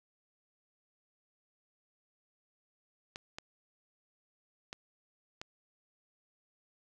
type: clicks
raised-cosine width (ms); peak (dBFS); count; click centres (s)
0.2; -24; 4; 3.159 / 3.385 / 4.729 / 5.415
effects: none